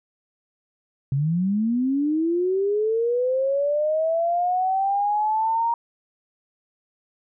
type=linear sweep; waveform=sine; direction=up; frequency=131 to 939 Hz; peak=-19 dBFS; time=1.12-5.74 s; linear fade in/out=2 ms; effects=none

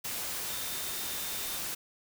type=tone in noise; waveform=sine; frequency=3630 Hz; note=A#7; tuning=47 cents flat; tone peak=-45 dBFS; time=0.48-1.58 s; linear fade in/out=10 ms; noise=white; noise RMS=-36 dBFS; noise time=0.04-1.75 s; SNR=-12 dB; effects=none

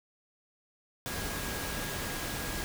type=tone in noise; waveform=sine; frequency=1641 Hz; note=G#6; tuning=21 cents flat; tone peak=-44 dBFS; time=1.06-2.64 s; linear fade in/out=0 ms; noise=pink; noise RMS=-36 dBFS; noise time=1.06-2.64 s; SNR=-11 dB; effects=none

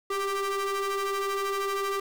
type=ring-modulated tone; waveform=45% pulse; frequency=391.3 Hz; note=G4; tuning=3 cents flat; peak=-24 dBFS; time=0.1-2 s; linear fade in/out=5 ms; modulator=789 Hz; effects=none

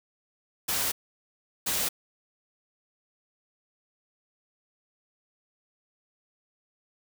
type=noise bursts at uneven times; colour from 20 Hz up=white; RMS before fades=-28 dBFS; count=2; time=0.68-0.92 / 1.66-1.89 s; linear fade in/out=10 ms; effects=none

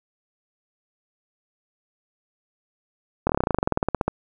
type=slowing click train; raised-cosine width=1 ms; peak=-6 dBFS; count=20; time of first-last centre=3.27-4.08 s; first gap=24 ms; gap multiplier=1.06; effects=none

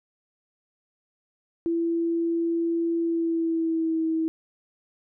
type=tone with pitch glide; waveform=sine; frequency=335 to 322.3 Hz; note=E4 to E4; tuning=+28 to -39 cents; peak=-22 dBFS; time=1.66-4.28 s; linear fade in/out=0 ms; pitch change=-67 cents; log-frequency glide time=2.99-4.03 s; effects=none

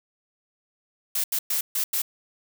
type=noise bursts at uneven times; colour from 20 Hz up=blue; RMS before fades=-25 dBFS; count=5; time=1.15-1.24 / 1.32-1.39 / 1.5-1.61 / 1.75-1.84 / 1.93-2.02 s; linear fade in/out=5 ms; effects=none

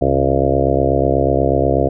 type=harmonic tone with a mistuned harmonic; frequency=68.2 Hz; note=C#2; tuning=28 cents flat; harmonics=1 / 2 / 4 / 5 / 6 / 7 / 8 / 9 / 10; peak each=-21 / -21 / -21 / -21 / -21 / -21 / -21 / -21 / -21 dBFS; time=0.01-1.89 s; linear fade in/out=10 ms; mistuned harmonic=2; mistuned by=-36 cents; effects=none

